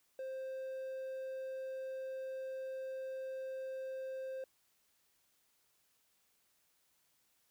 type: tone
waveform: triangle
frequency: 526 Hz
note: C5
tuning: 9 cents sharp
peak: -38 dBFS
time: 0.19-4.44 s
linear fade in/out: 2 ms
effects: white hiss -75 dBFS RMS until 7.5 s